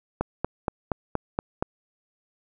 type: click train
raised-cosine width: 1 ms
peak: -10 dBFS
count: 7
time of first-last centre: 0.21-1.625 s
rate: 4.24 Hz
effects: none